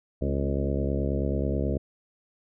harmonic tone with a mistuned harmonic, 69.3 Hz, C#2, in tune, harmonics 1 / 2 / 3 / 4 / 5 / 6 / 7 / 8 / 9, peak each -28 / -31 / -33 / -34 / -35 / -36 / -36 / -37 / -38 dBFS, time 0.21-1.78 s, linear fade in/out 10 ms, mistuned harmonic 4, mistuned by -36 cents, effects none

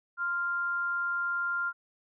sine tone pair together, 1046.5 / 1395.7 Hz, C6 / F6, 0 / -2 cents, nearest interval perfect fourth, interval 498 cents, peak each -40 / -28 dBFS, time 0.17-1.73 s, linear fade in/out 50 ms, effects none

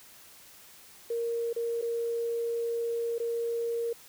sine tone with dropouts, 466.2 Hz, A#4, in tune, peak -28 dBFS, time 1.1-3.93 s, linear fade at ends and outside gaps 5 ms, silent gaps 1.53-1.562 / 1.815-1.823 / 3.183-3.199 s, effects white hiss -53 dBFS RMS until 4.08 s

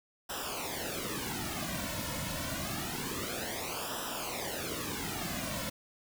pink noise with flanger, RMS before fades -37 dBFS, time 0.29-5.7 s, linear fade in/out 10 ms, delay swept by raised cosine 0.45 to 2.55 ms, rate 0.27 Hz, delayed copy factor -0.85, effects none

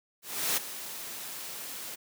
white noise with ADSR envelope, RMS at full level -27 dBFS, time 0.22-1.96 s, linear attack 350 ms, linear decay 14 ms, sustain -13 dB, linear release 19 ms, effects high-pass 150 Hz 12 dB/octave

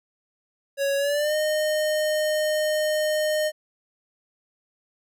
square tone with pitch glide, 556 to 613.4 Hz, C#5 to D#5, +5 to -25 cents, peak -22 dBFS, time 0.77-3.52 s, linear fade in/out 50 ms, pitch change +170 cents, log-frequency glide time 0.97-1.35 s, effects none

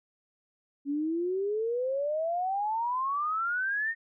sine exponential sweep, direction up, 277.2 to 1864.7 Hz, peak -27 dBFS, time 0.85-3.95 s, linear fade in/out 50 ms, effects none

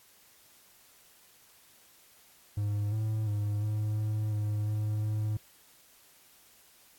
triangle tone with pitch steps, 103.3 / 108.8 / 103.7 / 106.5 / 107.2 / 105.2 / 106.4 / 107 Hz, G#2 / A2 / G#2 / G#2 / A2 / G#2 / G#2 / A2, -9 / -19 / -2 / +44 / -45 / +23 / +42 / -48 cents, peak -26 dBFS, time 2.57-5.37 s, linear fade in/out 5 ms, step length 350 ms, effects white hiss -60 dBFS RMS until 6.98 s + AAC 64 kbps

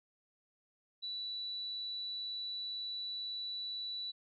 sine tone, 3951 Hz, B7, in tune, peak -38 dBFS, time 1.02-4.12 s, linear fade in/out 20 ms, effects none

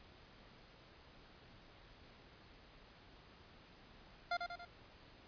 25% pulse tone with echo, 698.5 Hz, F5, in tune, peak -31 dBFS, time 4.31-4.37 s, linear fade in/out 5 ms, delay 94 ms, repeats 3, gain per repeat -5 dB, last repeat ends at 4.652 s, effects pink hiss -61 dBFS RMS until 5.27 s + resampled to 11025 Hz

